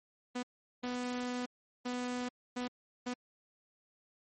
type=tone bursts at uneven times; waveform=sawtooth; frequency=247.5 Hz; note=B3; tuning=4 cents sharp; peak=-31 dBFS; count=5; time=0.35-0.43 / 0.83-1.46 / 1.85-2.29 / 2.56-2.68 / 3.06-3.14 s; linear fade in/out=10 ms; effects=MP3 32 kbps